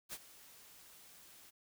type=noise with ADSR envelope; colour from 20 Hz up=white; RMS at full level=-43 dBFS; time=0.09-1.51 s; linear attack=40 ms; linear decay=46 ms; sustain=-16 dB; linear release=20 ms; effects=none